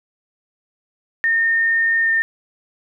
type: tone with pitch glide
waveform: sine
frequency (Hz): 1826 to 1812.3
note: A#6 to A#6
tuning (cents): -36 to -49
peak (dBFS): -14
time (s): 1.24-2.22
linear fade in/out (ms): 0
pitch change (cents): -13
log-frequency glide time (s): 2.02-2.1
effects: none